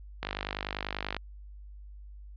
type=click train; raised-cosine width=0.3 ms; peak=-16 dBFS; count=48; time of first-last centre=0.23-1.166 s; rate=50.2 Hz; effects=added 50 Hz sine -44 dBFS peak until 2.36 s + resampled to 11025 Hz